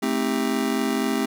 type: chord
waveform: square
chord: A half-diminished seventh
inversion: none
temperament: just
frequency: 220 / 264 / 316.8 / 396 Hz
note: A3 / C4 / Eb4 / G4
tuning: 0 / +16 / +31 / +18 cents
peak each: -27 / -26 / -31 / -29 dBFS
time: 0.02-1.26 s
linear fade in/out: 10 ms
effects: none